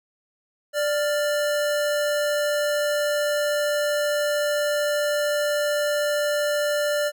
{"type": "tone pair together", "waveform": "square", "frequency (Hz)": [589.2, 1400], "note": ["D5", "F6"], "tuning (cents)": [6, 4], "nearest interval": "octave + minor third", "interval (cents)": 1498, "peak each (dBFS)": [-22, -32], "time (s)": [0.73, 7.12], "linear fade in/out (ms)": 50, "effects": []}